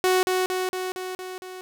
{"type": "tone with echo", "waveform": "sawtooth", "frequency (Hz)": 370, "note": "F#4", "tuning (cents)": 0, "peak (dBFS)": -14, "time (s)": [0.04, 0.23], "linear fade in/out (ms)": 0, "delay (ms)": 230, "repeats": 6, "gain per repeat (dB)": -3, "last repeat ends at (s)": 1.61, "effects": []}